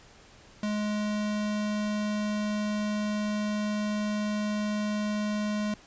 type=tone; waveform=square; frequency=210 Hz; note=G#3; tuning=19 cents sharp; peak=-28 dBFS; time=0.63-5.74 s; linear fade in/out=2 ms; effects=pink hiss -54 dBFS RMS until 5.86 s + resampled to 16000 Hz